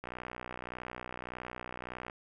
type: click train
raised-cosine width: 0.5 ms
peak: -25 dBFS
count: 128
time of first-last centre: 0.04-2.098 s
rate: 61.7 Hz
effects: none